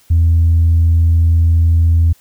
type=tone; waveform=sine; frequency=83 Hz; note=E2; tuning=12 cents sharp; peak=-6 dBFS; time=0.1-2.13 s; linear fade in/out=10 ms; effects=tanh soft clip ceiling -5 dBFS + white hiss -51 dBFS RMS until 2.2 s